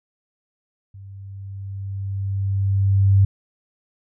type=tone with level ramp; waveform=sine; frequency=98 Hz; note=G2; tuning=in tune; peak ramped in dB=-37 to -10 dBFS; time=0.94-3.25 s; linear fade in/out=5 ms; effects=none